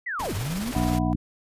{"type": "linear two-way sweep", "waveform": "sine", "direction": "down then up", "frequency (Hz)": [2048, 85, 256.1], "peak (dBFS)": -27, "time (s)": [0.06, 0.72], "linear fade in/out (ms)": 10, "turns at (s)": 0.34}
{"type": "noise with tremolo", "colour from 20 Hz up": "pink", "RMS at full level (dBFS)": -32, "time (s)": [0.19, 0.99], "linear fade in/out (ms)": 10, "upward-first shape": "triangle", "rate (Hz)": 19, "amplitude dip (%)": 45}
{"type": "chord", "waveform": "sine", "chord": "E suspended second", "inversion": "none", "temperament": "equal", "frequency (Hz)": [659.3, 740, 987.8], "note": ["E5", "F#5", "B5"], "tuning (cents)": [0, 0, 0], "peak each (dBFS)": [-36, -31, -37], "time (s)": [0.75, 1.13], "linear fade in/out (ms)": 0}
{"type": "harmonic tone", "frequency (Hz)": 60, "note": "B1", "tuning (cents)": -49, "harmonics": [1, 2, 3, 4, 5], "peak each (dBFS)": [-28, -28, -28, -28, -28], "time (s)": [0.75, 1.16], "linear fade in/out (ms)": 10}
{"effects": ["resampled to 32000 Hz"]}